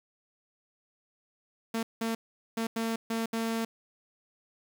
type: tone bursts at uneven times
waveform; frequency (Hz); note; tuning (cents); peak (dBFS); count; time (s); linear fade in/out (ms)
sawtooth; 226.7; A#3; -48; -25; 6; 1.74-1.83 / 2.01-2.15 / 2.57-2.67 / 2.76-2.96 / 3.1-3.26 / 3.33-3.65; 5
effects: 9-bit